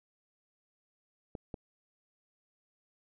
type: clicks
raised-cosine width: 2 ms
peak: -26 dBFS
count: 2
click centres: 1.352 / 1.542 s
effects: none